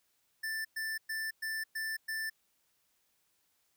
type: tone bursts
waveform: square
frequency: 1769 Hz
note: A6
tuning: 9 cents sharp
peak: -35 dBFS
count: 6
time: 0.43-2.3 s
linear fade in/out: 10 ms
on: 220 ms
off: 110 ms
effects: white hiss -75 dBFS RMS until 3.76 s